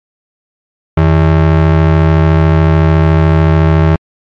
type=ring-modulated tone; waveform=square; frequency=122.2 Hz; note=B2; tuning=18 cents flat; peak=-3 dBFS; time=0.97-3.96 s; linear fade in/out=5 ms; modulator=36.9 Hz; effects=low-pass 2000 Hz 12 dB/octave + MP3 64 kbps